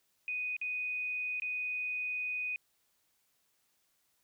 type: tone with dropouts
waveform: sine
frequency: 2489 Hz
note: D#7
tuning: in tune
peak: -33 dBFS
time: 0.28-2.56 s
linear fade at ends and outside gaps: 1 ms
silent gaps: 0.566-0.614 / 1.399-1.42 s
effects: white hiss -75 dBFS RMS until 4.23 s